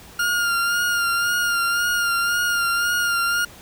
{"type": "tone with vibrato", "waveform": "40% pulse", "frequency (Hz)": 1409, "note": "F6", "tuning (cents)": 15, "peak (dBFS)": -18, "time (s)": [0.19, 3.45], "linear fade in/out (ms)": 5, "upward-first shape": "sine", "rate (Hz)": 1.9, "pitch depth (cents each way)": 31, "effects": ["pink hiss -44 dBFS RMS until 3.61 s"]}